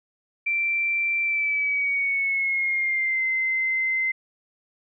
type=tone with pitch glide; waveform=sine; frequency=2349 to 2069 Hz; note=D7 to C7; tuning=0 to -20 cents; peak=-21 dBFS; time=0.46-4.12 s; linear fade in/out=10 ms; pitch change=-220 cents; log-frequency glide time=1.22-3.24 s; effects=none